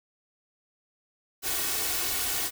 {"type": "noise with comb filter", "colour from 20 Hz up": "white", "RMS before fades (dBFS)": -29, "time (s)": [1.42, 2.51], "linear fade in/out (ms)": 50, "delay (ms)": 2.7, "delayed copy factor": 0.7, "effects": []}